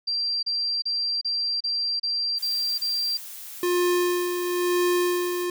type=tone bursts; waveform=sine; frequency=4721 Hz; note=D8; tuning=8 cents sharp; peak=-23 dBFS; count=8; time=0.07-3.174 s; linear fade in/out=10 ms; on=360 ms; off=32 ms
type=noise; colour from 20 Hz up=blue; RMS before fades=-39 dBFS; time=2.36-5.48 s; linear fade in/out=50 ms
type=tone with tremolo; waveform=square; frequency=354.7 Hz; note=F4; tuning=27 cents sharp; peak=-20 dBFS; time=3.63-5.5 s; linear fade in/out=2 ms; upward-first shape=sine; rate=1 Hz; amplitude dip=50%
effects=none